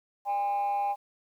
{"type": "tone with amplitude modulation", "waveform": "sine", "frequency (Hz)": 809, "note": "G#5", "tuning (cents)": -46, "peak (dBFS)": -21, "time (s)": [0.25, 0.96], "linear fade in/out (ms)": 50, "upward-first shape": "sine", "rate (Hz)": 220, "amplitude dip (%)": 60, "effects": ["tanh soft clip ceiling -23 dBFS", "10-bit"]}